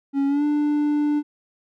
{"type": "tone with pitch glide", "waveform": "triangle", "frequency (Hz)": [277.3, 295.5], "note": ["C#4", "D4"], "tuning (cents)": [1, 11], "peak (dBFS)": -16, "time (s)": [0.13, 1.23], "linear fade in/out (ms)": 50, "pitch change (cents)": 110, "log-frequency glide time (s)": [0.27, 0.44], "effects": []}